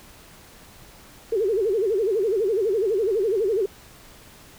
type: tone with vibrato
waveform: sine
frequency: 415.3 Hz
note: G#4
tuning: in tune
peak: -19 dBFS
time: 1.32-3.66 s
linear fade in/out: 5 ms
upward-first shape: sine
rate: 12 Hz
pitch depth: 200 cents each way
effects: pink hiss -48 dBFS RMS until 4.58 s